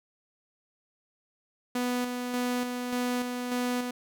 sawtooth tone with tremolo, 246.9 Hz, B3, in tune, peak -23 dBFS, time 1.75-3.91 s, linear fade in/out 5 ms, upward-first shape square, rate 1.7 Hz, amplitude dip 40%, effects none

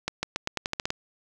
accelerating click train, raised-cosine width 0.2 ms, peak -10 dBFS, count 10, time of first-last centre 0.08-0.904 s, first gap 150 ms, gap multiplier 0.87, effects none

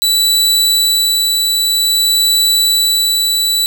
sawtooth tone with tremolo, 3954 Hz, B7, 1 cent sharp, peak -6 dBFS, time 0.02-3.66 s, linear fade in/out 0 ms, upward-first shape sine, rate 0.52 Hz, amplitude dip 25%, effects none

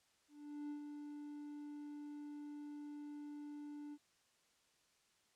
triangle tone with ADSR envelope, 293.7 Hz, D4, in tune, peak -40 dBFS, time 0.28-3.98 s, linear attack 420 ms, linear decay 98 ms, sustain -5 dB, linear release 49 ms, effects white hiss -75 dBFS RMS until 5.35 s + low-pass 8000 Hz 12 dB/octave

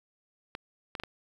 clicks, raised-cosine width 0.3 ms, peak -20 dBFS, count 4, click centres 0.551 / 0.952 / 0.999 / 1.036 s, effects 8-bit

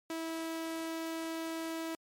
sawtooth tone, 326 Hz, E4, 19 cents flat, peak -32 dBFS, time 0.1-1.95 s, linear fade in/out 2 ms, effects MP3 64 kbps

